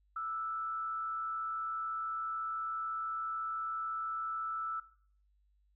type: tone with frequency modulation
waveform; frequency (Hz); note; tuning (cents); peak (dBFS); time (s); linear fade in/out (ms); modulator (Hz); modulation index
sine; 1319; E6; +1; -35; 0.16-4.8; 5; 118; 0.43
effects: noise-tail reverb RT60 0.5 s tail -17 dB re dry + added 50 Hz sine -68 dBFS peak until 5.75 s

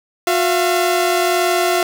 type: tone pair together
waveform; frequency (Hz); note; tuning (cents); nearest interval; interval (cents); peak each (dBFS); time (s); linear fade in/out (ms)
sawtooth; 360.5 / 679.6; F#4 / F5; -45 / -47; major seventh; 1098; -13; 0.27-1.83; 2
effects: none

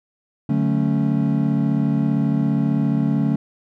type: chord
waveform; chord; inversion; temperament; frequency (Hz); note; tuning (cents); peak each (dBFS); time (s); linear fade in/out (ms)
triangle; D major seventh; none; equal; 146.83 / 185 / 220 / 277.2; D3 / F#3 / A3 / C#4; 0 / 0 / 0 / 0; -19 / -23 / -19 / -21; 0.49-3.36; 5
effects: none

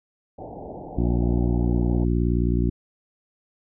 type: low-pass noise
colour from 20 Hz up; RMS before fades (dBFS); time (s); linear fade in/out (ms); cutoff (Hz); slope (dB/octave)
white; -37; 0.38-2.05; 10; 850; 96
type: harmonic tone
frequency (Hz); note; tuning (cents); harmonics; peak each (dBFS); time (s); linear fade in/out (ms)
59.3; A#1; +30; 1 / 2 / 3 / 4 / 5 / 6; -22 / -25 / -27 / -28 / -29 / -30; 0.97-2.7; 10
effects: none

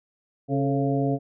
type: harmonic tone with a mistuned harmonic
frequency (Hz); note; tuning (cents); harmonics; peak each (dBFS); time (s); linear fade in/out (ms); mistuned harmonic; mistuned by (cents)
137.6; C#3; -12; 1 / 2 / 3 / 4 / 5; -25 / -25 / -29 / -32 / -30; 0.48-1.19; 50; 3; +77
effects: none

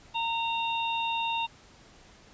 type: harmonic tone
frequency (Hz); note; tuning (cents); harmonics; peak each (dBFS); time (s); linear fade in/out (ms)
920; A#5; -23; 1 / 3 / 4; -29 / -33 / -35; 0.14-1.47; 20
effects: pink hiss -55 dBFS RMS until 2.33 s + resampled to 16000 Hz

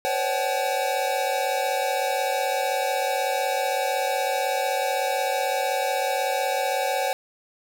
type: tone cluster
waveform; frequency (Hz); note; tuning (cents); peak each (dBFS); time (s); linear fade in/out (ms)
square; 495.3 / 541 / 577 / 760 / 851; B4 / C#5 / D5 / F#5 / G#5; +5 / -42 / -31 / +46 / +42; -34 / -28 / -34 / -27 / -32; 0.05-7.13; 0
effects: none

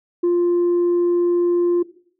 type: tone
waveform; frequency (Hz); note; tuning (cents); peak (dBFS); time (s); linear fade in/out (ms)
sine; 349.2; F4; 0; -12; 0.23-1.83; 10
effects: noise-tail reverb RT60 0.6 s tail -18 dB re dry + tanh soft clip ceiling -13 dBFS

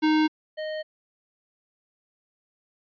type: tone pair in turn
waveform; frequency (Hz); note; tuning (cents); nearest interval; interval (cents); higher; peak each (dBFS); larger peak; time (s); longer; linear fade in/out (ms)
square; 309.9 / 619.8; D#4 / D#5; -7 / -7; octave; 1200; second; -19 / -30; first; 0.02-0.28 / 0.57-0.83; neither; 20
effects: resampled to 11025 Hz

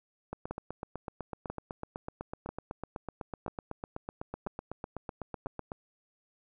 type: two click trains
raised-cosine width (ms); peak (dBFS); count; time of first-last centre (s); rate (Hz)
1; -22 / -23; 6 / 44; 0.51-5.46 / 0.33-5.718; 1.01 / 7.98
effects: none

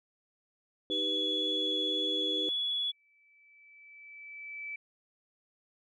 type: tone with vibrato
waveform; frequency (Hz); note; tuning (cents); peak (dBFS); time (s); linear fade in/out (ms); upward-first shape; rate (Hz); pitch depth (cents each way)
sine; 3396; G#7; +38; -29; 0.9-2.92; 20; square; 18; 10
type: chord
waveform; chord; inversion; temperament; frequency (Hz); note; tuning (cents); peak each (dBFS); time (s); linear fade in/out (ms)
sine; Eb augmented; none; equal; 311.1 / 392 / 493.9; Eb4 / G4 / B4; 0 / 0 / 0; -37 / -38 / -39; 0.9-2.49; 0
type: tone with exponential growth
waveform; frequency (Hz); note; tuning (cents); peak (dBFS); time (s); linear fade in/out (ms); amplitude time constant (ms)
sine; 2311; D7; -28; -36; 2.46-4.76; 5; 500
effects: tanh soft clip ceiling -20 dBFS

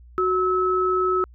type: tone pair together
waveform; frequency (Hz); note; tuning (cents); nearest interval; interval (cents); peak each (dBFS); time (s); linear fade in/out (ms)
sine; 370 / 1295.9; F#4 / E6; 0 / -30; octave + minor seventh; 2170; -21; 0.18-1.24; 0
effects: added 60 Hz sine -44 dBFS peak until 1.34 s

